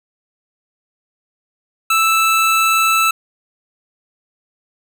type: tone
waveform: 25% pulse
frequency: 1318.5 Hz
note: E6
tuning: in tune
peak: -8 dBFS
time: 1.9-3.11 s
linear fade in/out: 5 ms
effects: none